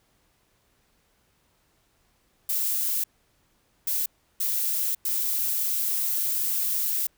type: noise bursts at uneven times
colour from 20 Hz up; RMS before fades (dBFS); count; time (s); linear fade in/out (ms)
violet; -26; 4; 2.49-3.04 / 3.87-4.06 / 4.4-4.95 / 5.05-7.07; 5
effects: pink hiss -67 dBFS RMS until 7.17 s